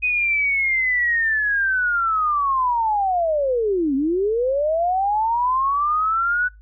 sine linear two-way sweep, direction down then up, 2511 to 261.6 to 1494 Hz, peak -17 dBFS, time 0.02-6.49 s, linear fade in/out 20 ms, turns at 3.95 s, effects noise-tail reverb RT60 0.2 s tail -24 dB re dry + added 52 Hz sine -43 dBFS peak until 6.61 s

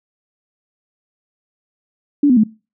sine tone with pitch steps, 288.4 / 249.6 / 216.1 Hz, D4 / B3 / A3, -31 / +19 / -31 cents, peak -8 dBFS, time 2.23-2.437 s, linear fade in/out 5 ms, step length 69 ms, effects noise-tail reverb RT60 0.3 s tail -22 dB re dry

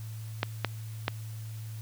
clicks, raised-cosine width 0.3 ms, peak -10 dBFS, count 3, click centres 0.431 / 0.647 / 1.081 s, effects added 110 Hz sine -37 dBFS peak until 1.81 s + white hiss -53 dBFS RMS until 1.81 s

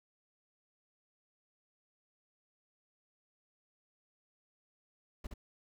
brown noise with echo, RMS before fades -40 dBFS, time 5.24-5.27 s, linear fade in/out 5 ms, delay 69 ms, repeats 1, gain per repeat -4 dB, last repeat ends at 5.339 s, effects none

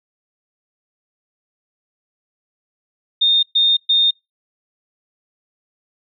sine tone bursts, 3657 Hz, A#7, 34 cents flat, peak -11 dBFS, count 3, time 3.21-4.11 s, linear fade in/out 10 ms, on 220 ms, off 120 ms, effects noise-tail reverb RT60 0.2 s tail -24 dB re dry

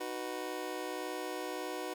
25% pulse chord, B major, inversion first, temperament just, 308.7 / 370.4 / 493.9 Hz, D#4 / F#4 / B4, -14 / +2 / 0 cents, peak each -39 / -37 / -38 dBFS, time 0-1.94 s, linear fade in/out 10 ms, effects none

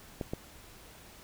clicks, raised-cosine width 2 ms, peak -20 dBFS, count 2, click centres 0.212 / 0.335 s, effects pink hiss -53 dBFS RMS until 1.23 s

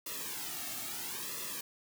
white noise with flanger, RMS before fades -40 dBFS, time 0.06-1.61 s, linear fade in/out 5 ms, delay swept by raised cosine 1.3 to 2.06 ms, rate 0.75 Hz, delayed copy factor -0.85, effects none

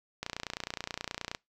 click train, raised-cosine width 0.2 ms, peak -17 dBFS, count 34, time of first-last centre 0.23-1.349 s, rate 29.5 Hz, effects noise-tail reverb RT60 0.2 s tail -25 dB re dry

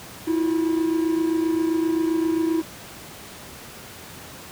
triangle tone pair together, 324.2 / 351.8 Hz, E4 / F4, -29 / +13 cents, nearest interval minor second, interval 142 cents, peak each -18 / -25 dBFS, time 0.27-2.62 s, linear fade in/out 10 ms, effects pink hiss -40 dBFS RMS until 4.51 s + high-pass 80 Hz 12 dB/octave

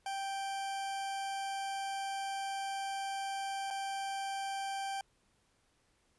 40% pulse tone with dropouts, 784 Hz, G5, in tune, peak -35 dBFS, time 0.06-5.01 s, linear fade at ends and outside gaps 2 ms, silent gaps 3.704-3.708 s, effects pink hiss -73 dBFS RMS until 6.18 s + resampled to 24000 Hz

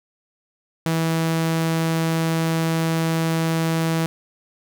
sawtooth tone, 163.1 Hz, E3, 18 cents flat, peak -15 dBFS, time 0.86-4.06 s, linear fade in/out 0 ms, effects none

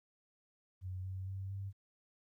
sine tone with pitch steps, 92.5 / 94.33 / 96.21 / 98.11 Hz, F#2 / F#2 / G2 / G2, 0 / +34 / -32 / +2 cents, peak -39 dBFS, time 0.81-1.73 s, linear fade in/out 50 ms, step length 230 ms, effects 13-bit

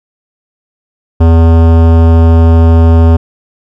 sine tone with hard clipping, 82.41 Hz, E2, in tune, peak -4 dBFS, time 1.2-3.17 s, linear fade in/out 10 ms, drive 18 dB, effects none

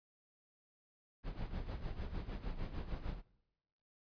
brown noise with tremolo, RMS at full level -39 dBFS, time 1.23-3.22 s, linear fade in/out 50 ms, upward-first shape sine, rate 6.6 Hz, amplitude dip 70%, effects noise-tail reverb RT60 1.0 s tail -23 dB re dry + resampled to 11025 Hz

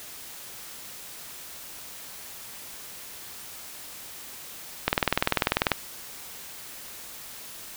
click train, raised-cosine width 0.3 ms, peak -4 dBFS, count 18, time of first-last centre 4.88-5.717 s, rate 20.3 Hz, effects white hiss -42 dBFS RMS until 7.76 s

